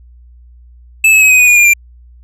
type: tone with pitch steps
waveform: square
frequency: 2619 / 2583 / 2547 / 2512 / 2478 / 2444 / 2410 / 2377 Hz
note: E7 / E7 / D#7 / D#7 / D#7 / D#7 / D7 / D7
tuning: -12 / -36 / +40 / +16 / -8 / -32 / +44 / +20 cents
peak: -5 dBFS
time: 1.04-1.736 s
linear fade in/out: 5 ms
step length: 87 ms
effects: added 60 Hz sine -37 dBFS peak until 2.23 s + low-pass 12000 Hz 12 dB/octave